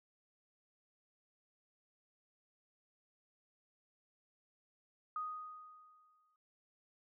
sine tone with exponential decay, 1244.5 Hz, D#6, in tune, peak -36 dBFS, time 5.16-6.36 s, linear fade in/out 2 ms, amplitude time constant 260 ms, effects none

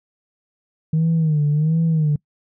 sine tone with vibrato, 155.56 Hz, D#3, in tune, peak -13 dBFS, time 0.93-2.16 s, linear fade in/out 5 ms, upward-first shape sine, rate 1.4 Hz, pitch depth 100 cents each way, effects noise-tail reverb RT60 0.1 s tail -25 dB re dry + tanh soft clip ceiling -12 dBFS

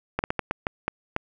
slowing click train, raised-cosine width 0.5 ms, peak -9 dBFS, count 8, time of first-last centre 0.19-1.164 s, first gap 49 ms, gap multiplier 1.34, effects none

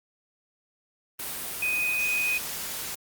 sine tone in noise, 2497 Hz, D#7, 6 cents sharp, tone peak -24 dBFS, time 1.62-2.38 s, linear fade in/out 5 ms, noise white, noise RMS -34 dBFS, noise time 1.19-2.95 s, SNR +7 dB, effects Opus 32 kbps

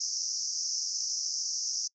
pink band-pass noise, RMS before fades -33 dBFS, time 0-1.88 s, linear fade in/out 10 ms, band 5100 to 6300 Hz, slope 96 dB/octave, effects noise-tail reverb RT60 0.1 s tail -25 dB re dry

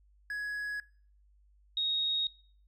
triangle / sine tone pair in turn, 1675 / 3754 Hz, G#6 / A#7, +14 / +11 cents, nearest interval octave + major second, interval 1397 cents, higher second, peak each -32 / -28 dBFS, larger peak second, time 0.3-0.8 / 1.77-2.27 s, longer neither, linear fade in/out 2 ms, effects noise-tail reverb RT60 0.5 s tail -22 dB re dry + added 50 Hz sine -61 dBFS peak until 2.67 s

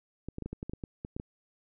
clicks, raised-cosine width 3 ms, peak -24 dBFS, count 12, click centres 0.286 / 0.384 / 0.423 / 0.46 / 0.53 / 0.629 / 0.696 / 0.735 / 0.838 / 1.049 / 1.165 / 1.199 s, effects none

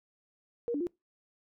sine tone with pitch steps, 472.8 / 289.6 / 350 Hz, A#4 / D4 / F4, +24 / -24 / +4 cents, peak -29 dBFS, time 0.68-0.869 s, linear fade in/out 0 ms, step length 63 ms, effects noise-tail reverb RT60 0.2 s tail -23 dB re dry

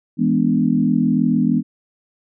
sine chord, E dominant seventh, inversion none, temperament equal, 164.81 / 207.7 / 246.9 / 293.7 Hz, E3 / G#3 / B3 / D4, 0 / 0 / 0 / 0 cents, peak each -21 / -19 / -17 / -22 dBFS, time 0.17-1.63 s, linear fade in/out 50 ms, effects none

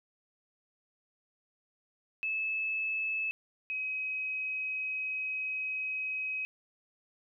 sine tone pair in turn, 2605 / 2537 Hz, E7 / D#7, -21 / +33 cents, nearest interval unison, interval 46 cents, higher first, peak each -30 / -32 dBFS, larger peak first, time 2.23-3.31 / 3.7-6.45 s, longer second, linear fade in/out 0 ms, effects none

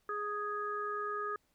harmonic tone, 415.3 Hz, G#4, in tune, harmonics 1 / 3 / 4, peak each -40 / -36 / -43 dBFS, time 0.09-1.36 s, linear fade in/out 2 ms, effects pink hiss -75 dBFS RMS until 1.54 s

